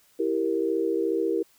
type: chord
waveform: sine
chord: E diminished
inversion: none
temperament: equal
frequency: 329.6 / 392 / 466.2 Hz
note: E4 / G4 / Bb4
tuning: 0 / 0 / 0 cents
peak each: -27 dBFS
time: 0.19-1.43 s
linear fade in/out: 10 ms
effects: white hiss -61 dBFS RMS until 1.58 s